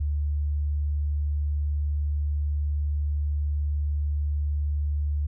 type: tone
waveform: sine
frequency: 73.42 Hz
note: D2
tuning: in tune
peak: -23 dBFS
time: 0-5.27 s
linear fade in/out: 10 ms
effects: none